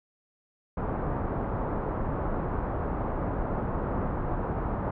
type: low-pass noise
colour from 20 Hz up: pink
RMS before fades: -30 dBFS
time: 0.77-4.91 s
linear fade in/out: 5 ms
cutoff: 1200 Hz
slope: 24 dB/octave
effects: none